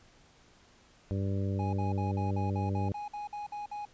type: harmonic tone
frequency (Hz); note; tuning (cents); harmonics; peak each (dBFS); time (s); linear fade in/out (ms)
98; G2; 0; 1 / 2 / 3 / 4 / 5 / 6; -30 / -36 / -40 / -42 / -44 / -46; 1.11-2.92; 0
type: tone bursts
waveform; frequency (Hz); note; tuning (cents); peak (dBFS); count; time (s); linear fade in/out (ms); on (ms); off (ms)
triangle; 830; G#5; -1; -34; 12; 1.59-3.853; 5; 140; 53
effects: pink hiss -61 dBFS RMS until 3.93 s + resampled to 16000 Hz